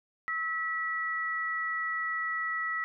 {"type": "tone pair together", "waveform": "sine", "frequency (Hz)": [1298, 1944.8], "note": ["E6", "B6"], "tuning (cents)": [-27, -27], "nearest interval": "perfect fifth", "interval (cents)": 700, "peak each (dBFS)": [-34, -31], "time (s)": [0.28, 2.84], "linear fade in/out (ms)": 0, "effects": []}